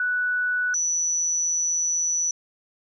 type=tone pair in turn; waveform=sine; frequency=1480 / 5932 Hz; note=F#6 / F#8; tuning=0 / +4 cents; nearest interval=2 octaves; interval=2404 cents; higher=second; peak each=-21 dBFS; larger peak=neither; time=0-0.74 / 0.74-2.31 s; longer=second; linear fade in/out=2 ms; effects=none